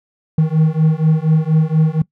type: beating tone pair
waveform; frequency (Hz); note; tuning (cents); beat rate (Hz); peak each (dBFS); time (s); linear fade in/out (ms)
triangle; 155.56 / 159.76; D#3 / D#3; 0 / +46; 4.2; -12; 0.38-2.02; 5
effects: noise-tail reverb RT60 0.1 s tail -21 dB re dry